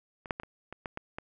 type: clicks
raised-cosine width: 0.5 ms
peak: -28 / -13 / -21 / -27 / -26 / -20 / -21 / -22 dBFS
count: 8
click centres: 0.258 / 0.308 / 0.399 / 0.434 / 0.726 / 0.858 / 0.974 / 1.185 s
effects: none